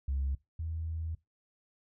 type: tone pair in turn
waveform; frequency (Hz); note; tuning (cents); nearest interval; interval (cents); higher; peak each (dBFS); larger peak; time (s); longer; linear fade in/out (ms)
sine; 68.1 / 80.99; C#2 / E2; -30 / -30; minor third; 300; second; -28 / -33; first; 0.08-0.35 / 0.59-1.15; second; 5
effects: noise-tail reverb RT60 0.2 s tail -21 dB re dry + tanh soft clip ceiling -26 dBFS